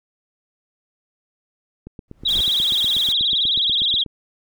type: click train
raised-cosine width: 3 ms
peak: -22 dBFS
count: 19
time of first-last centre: 1.87-4.062 s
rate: 8.21 Hz
type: noise with exponential growth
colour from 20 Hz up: brown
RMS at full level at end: -26 dBFS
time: 2.08-2.41 s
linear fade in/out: 1 ms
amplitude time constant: 70 ms
type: tone with vibrato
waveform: sine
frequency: 3547 Hz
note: A7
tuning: 13 cents sharp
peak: -16 dBFS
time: 2.25-4.04 s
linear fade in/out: 10 ms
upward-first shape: sine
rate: 19 Hz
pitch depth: 180 cents each way
type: noise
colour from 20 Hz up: white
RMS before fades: -36 dBFS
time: 2.28-3.13 s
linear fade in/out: 10 ms
effects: none